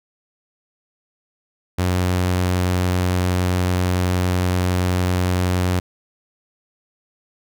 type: tone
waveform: sawtooth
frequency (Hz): 90.7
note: F#2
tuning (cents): -34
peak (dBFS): -13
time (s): 1.78-5.8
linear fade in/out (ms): 10
effects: none